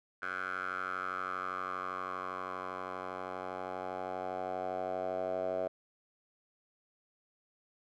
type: tone with band-pass filter sweep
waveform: 10% pulse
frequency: 92.5 Hz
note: F#2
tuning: in tune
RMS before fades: -38 dBFS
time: 0.22-5.68 s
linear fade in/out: 5 ms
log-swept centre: 1500 to 630 Hz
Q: 5.5
effects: none